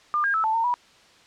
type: tone with pitch steps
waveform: sine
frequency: 1201 / 1616 / 1309 / 880 / 911 / 975 Hz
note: D6 / G#6 / E6 / A5 / A#5 / B5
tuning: +38 / -48 / -13 / 0 / -40 / -23 cents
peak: -20 dBFS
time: 0.14-0.74 s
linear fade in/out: 0 ms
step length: 100 ms
effects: white hiss -54 dBFS RMS until 1.26 s + low-pass 5000 Hz 12 dB/octave